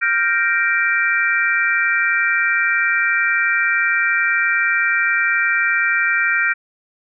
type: chord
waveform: sine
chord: G minor seventh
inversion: third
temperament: equal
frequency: 1396.9 / 1568 / 1864.7 / 2349 Hz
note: F6 / G6 / Bb6 / D7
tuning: 0 / 0 / 0 / 0 cents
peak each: -20 dBFS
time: 0.01-6.54 s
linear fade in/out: 20 ms
effects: none